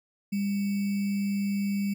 sine tone with sample-and-hold, 200.3 Hz, G3, 38 cents sharp, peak -25 dBFS, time 0.32-1.94 s, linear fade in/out 10 ms, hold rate 2450 Hz, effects none

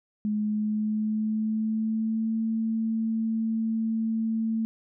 sine tone with pitch glide, 211 to 223.5 Hz, G#3 to A3, +28 to +27 cents, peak -24 dBFS, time 0.25-4.65 s, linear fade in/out 0 ms, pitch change +99 cents, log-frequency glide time 0.36-2.37 s, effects none

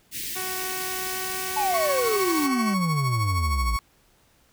white band-stop noise, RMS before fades -32 dBFS, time 0.11-2.49 s, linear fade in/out 50 ms, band 400 to 1800 Hz, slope 48 dB/octave
10% pulse tone with pitch glide, 373 to 378.6 Hz, F#4 to F#4, +14 to +40 cents, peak -23 dBFS, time 0.35-2.75 s, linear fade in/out 20 ms, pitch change +26 cents, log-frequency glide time 0.9-2.33 s
triangle exponential sweep, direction down, 880 to 52.8 Hz, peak -20 dBFS, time 1.56-3.77 s, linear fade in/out 10 ms
35% pulse tone with tremolo, 1108.7 Hz, C#6, in tune, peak -23 dBFS, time 1.74-3.79 s, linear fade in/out 0 ms, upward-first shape sine, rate 13 Hz, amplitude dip 60%
effects pink hiss -61 dBFS RMS until 4.52 s

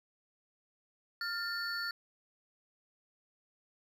triangle tone cluster, 1399 / 1789 / 4457 Hz, F6 / A6 / C#8, +3 / +28 / +9 cents, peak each -36 / -39 / -38 dBFS, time 1.21-1.91 s, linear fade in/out 2 ms, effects none

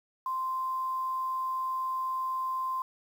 sine tone with quantisation, 1042 Hz, C6, 7 cents flat, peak -29 dBFS, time 0.26-2.82 s, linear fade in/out 2 ms, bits 9, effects none

